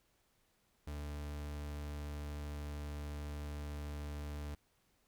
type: tone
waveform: 40% pulse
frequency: 73.42 Hz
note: D2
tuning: in tune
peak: -40 dBFS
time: 0.87-4.55 s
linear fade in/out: 5 ms
effects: pink hiss -75 dBFS RMS until 5.07 s